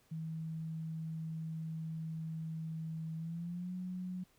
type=tone with pitch glide; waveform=sine; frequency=160.5 to 182.25 Hz; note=E3 to F#3; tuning=-46 to -26 cents; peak=-38 dBFS; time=0.11-4.24 s; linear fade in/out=10 ms; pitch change=+220 cents; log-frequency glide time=3.16-3.73 s; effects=pink hiss -70 dBFS RMS until 4.38 s